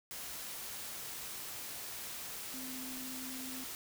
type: tone in noise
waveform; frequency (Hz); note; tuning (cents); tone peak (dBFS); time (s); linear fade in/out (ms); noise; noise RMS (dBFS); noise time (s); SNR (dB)
sine; 258.3; C4; -22; -45; 2.54-3.64; 0; white; -44; 0.11-3.75; -4
effects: none